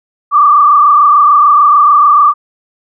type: tone with frequency modulation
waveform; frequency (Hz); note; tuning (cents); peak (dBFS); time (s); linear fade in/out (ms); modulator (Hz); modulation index
sine; 1174.7; D6; 0; -3; 0.31-2.34; 50; 26.8; 1.7
effects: none